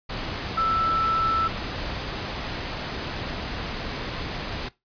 sine tone in noise, 1324 Hz, E6, 7 cents sharp, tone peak -20 dBFS, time 0.57-1.48 s, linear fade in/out 10 ms, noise pink, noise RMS -31 dBFS, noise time 0.09-4.69 s, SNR +8 dB, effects noise-tail reverb RT60 0.2 s tail -19 dB re dry + resampled to 11025 Hz

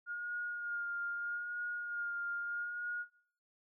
sine tone with vibrato, 1421 Hz, F6, 30 cents sharp, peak -36 dBFS, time 0.06-3.06 s, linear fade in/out 50 ms, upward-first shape sine, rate 0.79 Hz, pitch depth 22 cents each way, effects noise-tail reverb RT60 0.5 s tail -17 dB re dry

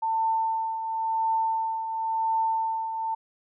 sine tone with tremolo, 895 Hz, A5, 29 cents sharp, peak -21 dBFS, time 0.02-3.15 s, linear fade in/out 10 ms, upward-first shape triangle, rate 0.95 Hz, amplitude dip 60%, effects none

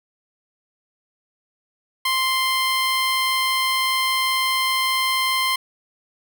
15% pulse tone, 1046.5 Hz, C6, in tune, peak -12 dBFS, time 2.05-5.56 s, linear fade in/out 5 ms, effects none

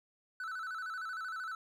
triangle tone with vibrato, 1406 Hz, F6, 11 cents sharp, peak -36 dBFS, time 0.4-1.55 s, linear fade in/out 2 ms, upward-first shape square, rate 13 Hz, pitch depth 110 cents each way, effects none

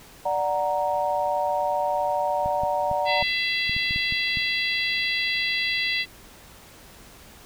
sine chord, D augmented, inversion none, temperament equal, 587.3 / 740 / 932.3 Hz, D5 / F#5 / A#5, 0 / 0 / 0 cents, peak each -26 / -26 / -26 dBFS, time 0.25-3.23 s, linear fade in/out 10 ms
clicks, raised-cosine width 5 ms, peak -22 dBFS, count 10, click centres 2.46 / 2.635 / 2.914 / 3.226 / 3.695 / 3.765 / 3.909 / 3.961 / 4.124 / 4.372 s
harmonic tone, 671 Hz, E5, 31 cents sharp, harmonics 3 / 4 / 5 / 6 / 7, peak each -26 / -28 / -30 / -32 / -33 dBFS, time 3.05-6.06 s, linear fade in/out 50 ms
effects pink hiss -48 dBFS RMS until 7.45 s

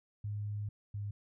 sine tone pair in turn, 103.83 / 102.46 Hz, G#2 / G#2, 0 / -23 cents, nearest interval unison, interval 23 cents, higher first, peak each -35 / -36 dBFS, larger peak first, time 0.24-0.69 / 0.94-1.11 s, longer first, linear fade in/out 5 ms, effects none

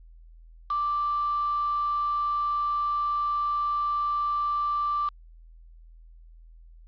sine tone with quantisation, 1174.7 Hz, D6, in tune, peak -24 dBFS, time 0.7-5.09 s, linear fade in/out 5 ms, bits 6, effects added 41 Hz sine -47 dBFS peak until 6.87 s + resampled to 11025 Hz

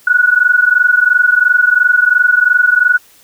sine tone pair together, 1457.1 / 1480 Hz, F#6 / F#6, -27 / 0 cents, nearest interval unison, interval 27 cents, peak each -10 dBFS, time 0.07-2.98 s, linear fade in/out 5 ms, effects white hiss -46 dBFS RMS until 3.23 s

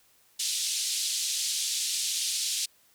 pink band-pass noise, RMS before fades -30 dBFS, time 0.39-2.66 s, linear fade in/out 10 ms, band 3500 to 9900 Hz, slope 24 dB/octave, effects white hiss -63 dBFS RMS until 2.94 s

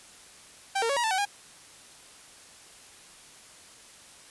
sawtooth tone with pitch steps, 782 / 458.4 / 558 / 955 / 885 / 756 / 812 Hz, G5 / A#4 / C#5 / A#5 / A5 / F#5 / G#5, -4 / -29 / +11 / +42 / +10 / +37 / -39 cents, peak -21 dBFS, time 0.75-1.254 s, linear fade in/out 10 ms, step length 72 ms, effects white hiss -51 dBFS RMS until 4.3 s + resampled to 24000 Hz

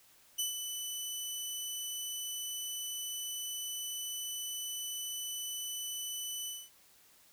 15% pulse tone with ADSR envelope, 2991 Hz, F#7, 18 cents sharp, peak -23 dBFS, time 0.38-6.7 s, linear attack 14 ms, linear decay 130 ms, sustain -7 dB, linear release 230 ms, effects white hiss -63 dBFS RMS until 7.32 s

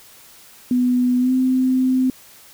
sine tone with pitch glide, 248.5 to 257.9 Hz, B3 to C4, +11 to -25 cents, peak -14 dBFS, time 0.71-2.1 s, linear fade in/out 2 ms, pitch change +64 cents, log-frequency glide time 1.19-1.32 s, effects white hiss -46 dBFS RMS until 2.53 s

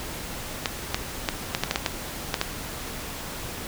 clicks, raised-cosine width 0.2 ms, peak -5 dBFS, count 10, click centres 0.658 / 0.945 / 1.288 / 1.549 / 1.636 / 1.711 / 1.759 / 1.862 / 2.342 / 2.414 s, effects pink hiss -35 dBFS RMS until 3.67 s

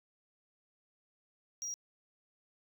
sine tone, 5710 Hz, F8, 37 cents sharp, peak -34 dBFS, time 1.62-1.74 s, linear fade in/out 0 ms, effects tanh soft clip ceiling -36 dBFS

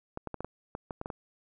clicks, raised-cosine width 1 ms, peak -22 dBFS, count 10, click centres 0.174 / 0.273 / 0.343 / 0.406 / 0.446 / 0.751 / 0.908 / 1.014 / 1.059 / 1.102 s, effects none

